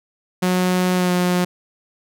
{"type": "tone with pitch glide", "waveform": "sawtooth", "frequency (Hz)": [182.3, 179.17], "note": ["F#3", "F3"], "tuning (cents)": [-25, 45], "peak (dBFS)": -12, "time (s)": [0.42, 1.45], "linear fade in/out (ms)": 10, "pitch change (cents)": -30, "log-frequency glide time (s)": [0.95, 1.11], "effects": []}